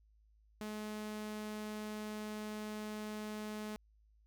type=tone; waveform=sawtooth; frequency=212.9 Hz; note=G#3; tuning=43 cents sharp; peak=-37 dBFS; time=0.61-3.76 s; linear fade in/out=0 ms; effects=added 53 Hz sine -65 dBFS peak until 4.26 s